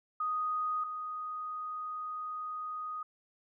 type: tone pair in turn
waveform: sine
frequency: 1244.5 / 1244.5 Hz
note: D#6 / D#6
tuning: 0 / 0 cents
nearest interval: unison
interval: 0 cents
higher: neither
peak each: -30 / -36 dBFS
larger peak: first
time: 0.2-0.84 / 0.84-3.03 s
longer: second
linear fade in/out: 5 ms
effects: none